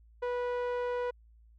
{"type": "tone with low-pass filter", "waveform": "sawtooth", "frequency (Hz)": 489.9, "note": "B4", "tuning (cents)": -14, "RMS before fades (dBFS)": -33, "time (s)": [0.22, 1.11], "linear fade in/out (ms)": 10, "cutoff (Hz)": 1500, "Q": 0.54, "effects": ["added 56 Hz sine -56 dBFS peak until 1.58 s"]}